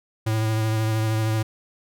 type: tone with vibrato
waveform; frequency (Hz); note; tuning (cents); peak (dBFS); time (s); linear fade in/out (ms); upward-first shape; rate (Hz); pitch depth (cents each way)
square; 110; A2; 0; -21; 0.26-1.43; 10; triangle; 13; 24
effects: none